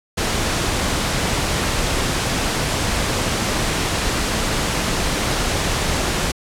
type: noise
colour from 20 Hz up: pink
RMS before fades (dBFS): -20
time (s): 0.17-6.32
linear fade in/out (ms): 10
effects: low-pass 9000 Hz 12 dB/octave